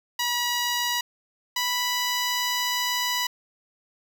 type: tone pair in turn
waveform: 10% pulse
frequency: 967 / 986.2 Hz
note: B5 / B5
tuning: -37 / -3 cents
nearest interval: unison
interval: 34 cents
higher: second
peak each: -15 dBFS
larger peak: neither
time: 0.19-1.01 / 1.56-3.27 s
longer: second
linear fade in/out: 5 ms
effects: none